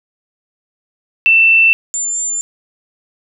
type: tone pair in turn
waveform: sine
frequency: 2673 / 7202 Hz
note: E7 / A8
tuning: +23 / +39 cents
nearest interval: octave + perfect fourth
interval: 1716 cents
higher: second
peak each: -6 / -16 dBFS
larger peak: first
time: 1.26-1.73 / 1.94-2.41 s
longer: neither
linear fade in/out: 0 ms
effects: none